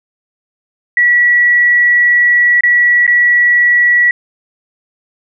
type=tone with dropouts; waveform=sine; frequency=1938 Hz; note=B6; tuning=33 cents flat; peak=-6 dBFS; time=0.97-4.11 s; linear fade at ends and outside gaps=2 ms; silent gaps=2.608-2.635 / 3.066-3.077 s; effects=none